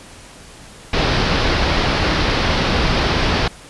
pink low-pass noise, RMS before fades -17 dBFS, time 0.93-3.48 s, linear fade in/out 5 ms, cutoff 5200 Hz, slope 48 dB/octave, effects pink hiss -40 dBFS RMS until 3.69 s + resampled to 24000 Hz

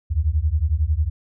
sine beating tone pair, 71.7 / 82.7 Hz, D2 / E2, -41 / +6 cents, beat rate 11 Hz, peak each -20 dBFS, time 0.1-1.1 s, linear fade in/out 20 ms, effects none

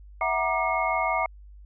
sine tone cluster, 657 / 743 / 946 / 1191 / 2166 Hz, E5 / F#5 / A#5 / D6 / C#7, -6 / +7 / +25 / +24 / -41 cents, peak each -29 dBFS, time 0.21-1.26 s, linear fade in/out 2 ms, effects added 50 Hz sine -44 dBFS peak until 1.65 s

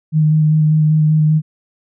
sine tone with vibrato, 154.5 Hz, D#3, 12 cents flat, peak -9 dBFS, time 0.12-1.42 s, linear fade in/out 50 ms, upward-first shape square, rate 5.1 Hz, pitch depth 13 cents each way, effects none

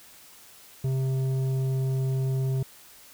sine tone with tanh clipping, 132.2 Hz, C3, 18 cents sharp, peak -25 dBFS, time 0.84-2.63 s, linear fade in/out 5 ms, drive 9 dB, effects white hiss -51 dBFS RMS until 3.13 s

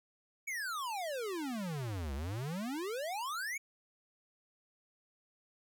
square exponential two-way sweep, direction down then up, 2303 to 65.41 to 2303 Hz, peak -37 dBFS, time 0.47-3.58 s, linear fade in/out 10 ms, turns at 2.14 s, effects none

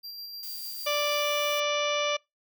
square tone with tremolo, 4740 Hz, D8, 15 cents sharp, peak -38 dBFS, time 0.03-1.23 s, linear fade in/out 20 ms, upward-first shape square, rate 6.6 Hz, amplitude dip 25%
violet noise, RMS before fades -40 dBFS, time 0.43-1.6 s, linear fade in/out 0 ms
harmonic tone, 587.3 Hz, D5, in tune, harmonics 1 / 2 / 3 / 4 / 5 / 6 / 7 / 8 / 9 / 10, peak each -28 / -32 / -42 / -33 / -34 / -35 / -47 / -47 / -46 / -40 dBFS, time 0.86-2.17 s, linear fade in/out 10 ms
effects noise-tail reverb RT60 0.2 s tail -25 dB re dry

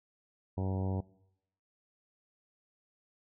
harmonic tone, 95 Hz, F#2, 46 cents sharp, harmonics 1 / 2 / 3 / 4 / 5 / 6 / 7 / 8 / 9 / 10, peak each -32 / -38 / -42 / -44 / -46 / -48 / -49 / -50 / -51 / -52 dBFS, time 0.57-1.01 s, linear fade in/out 10 ms, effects noise-tail reverb RT60 0.8 s tail -22 dB re dry

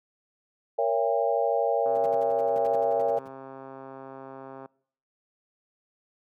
sine chord, A# diminished seventh, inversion none, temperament just, 466.2 / 559.4 / 671.3 / 805.5 Hz, A#4 / C#5 / E5 / G5, 0 / +16 / +31 / +47 cents, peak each -27 / -27 / -28 / -29 dBFS, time 0.78-3.19 s, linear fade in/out 10 ms
click train, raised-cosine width 1 ms, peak -28 dBFS, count 376, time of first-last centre 1.86-4.659 s, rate 134 Hz
brown noise bursts, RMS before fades -39 dBFS, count 16, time 1.95-3.279 s, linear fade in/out 2 ms, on 24 ms, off 63 ms
effects noise-tail reverb RT60 0.6 s tail -24 dB re dry + high-pass 200 Hz 12 dB/octave

